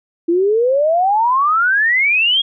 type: exponential sweep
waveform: sine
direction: up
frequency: 329.6 to 3322 Hz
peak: -11 dBFS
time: 0.28-2.42 s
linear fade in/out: 10 ms
effects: none